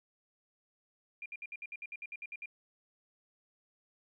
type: tone bursts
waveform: sine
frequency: 2401 Hz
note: D7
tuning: 38 cents sharp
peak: -40 dBFS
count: 13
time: 1.22-2.458 s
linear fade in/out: 2 ms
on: 38 ms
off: 62 ms
effects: 13-bit